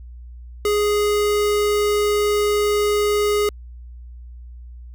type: tone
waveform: square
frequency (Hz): 415.3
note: G#4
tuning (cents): 0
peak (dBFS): -17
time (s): 0.65-3.49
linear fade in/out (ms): 2
effects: added 60 Hz sine -35 dBFS peak until 4.94 s